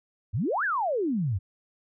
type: exponential two-way sweep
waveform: sine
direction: up then down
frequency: 85.5 to 1768 to 85.5 Hz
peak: -24 dBFS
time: 0.33-1.39 s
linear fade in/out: 20 ms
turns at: 0.64 s
effects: none